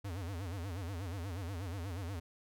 square tone with vibrato, 91.5 Hz, F#2, 19 cents flat, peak -39 dBFS, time 0.04-2.2 s, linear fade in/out 10 ms, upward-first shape sine, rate 8.3 Hz, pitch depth 190 cents each way, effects none

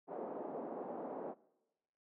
white band-pass noise, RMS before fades -44 dBFS, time 0.07-1.35 s, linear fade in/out 50 ms, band 240 to 730 Hz, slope 24 dB/octave, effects noise-tail reverb RT60 1.0 s tail -22 dB re dry

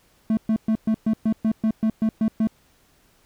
triangle tone bursts, 220 Hz, A3, in tune, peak -15 dBFS, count 12, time 0.3-2.472 s, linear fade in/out 2 ms, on 71 ms, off 120 ms, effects pink hiss -60 dBFS RMS until 3.25 s

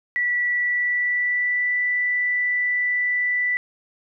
sine tone with pitch glide, 1953 to 1976.8 Hz, B6 to B6, -20 to +1 cents, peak -19 dBFS, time 0.16-3.57 s, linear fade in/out 0 ms, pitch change +21 cents, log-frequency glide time 0.51-1.77 s, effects none

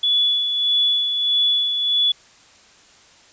sine tone with tremolo, 3424 Hz, A7, 48 cents flat, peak -14 dBFS, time 0.03-2.12 s, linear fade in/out 5 ms, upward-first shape sine, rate 1.6 Hz, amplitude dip 45%, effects white hiss -50 dBFS RMS until 3.32 s + resampled to 16000 Hz

